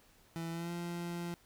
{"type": "tone with pitch glide", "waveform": "30% pulse", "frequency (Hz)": [165.9, 172.45], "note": ["E3", "F3"], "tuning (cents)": [11, -22], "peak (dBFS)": -35, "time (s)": [0.36, 1.34], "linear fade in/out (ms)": 0, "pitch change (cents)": 67, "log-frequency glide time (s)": [0.51, 0.72], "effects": ["pink hiss -65 dBFS RMS until 1.45 s"]}